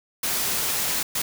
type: noise bursts at uneven times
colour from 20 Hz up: white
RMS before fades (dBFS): -25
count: 2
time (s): 0.23-1.03 / 1.15-1.22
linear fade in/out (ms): 5
effects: none